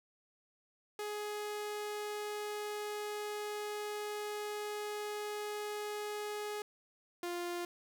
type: tone pair in turn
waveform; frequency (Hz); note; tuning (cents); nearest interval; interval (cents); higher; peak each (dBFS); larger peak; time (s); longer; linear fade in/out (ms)
sawtooth; 418.3 / 349.6; G#4 / F4; +12 / +2; minor third; 310; first; -34 / -33; second; 0.99-6.62 / 7.23-7.65; first; 2
effects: none